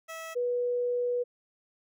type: tone pair in turn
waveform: 15% pulse / sine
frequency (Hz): 650 / 488.4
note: E5 / B4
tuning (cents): -24 / -19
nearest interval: perfect fourth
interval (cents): 495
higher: first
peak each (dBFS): -32 / -26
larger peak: second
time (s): 0.08-0.35 / 0.35-1.24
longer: second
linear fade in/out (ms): 20
effects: none